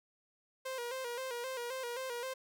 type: tone with vibrato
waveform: sawtooth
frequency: 500 Hz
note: B4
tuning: 21 cents sharp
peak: -34 dBFS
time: 0.65-2.34 s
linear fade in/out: 10 ms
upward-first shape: square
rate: 3.8 Hz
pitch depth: 78 cents each way
effects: none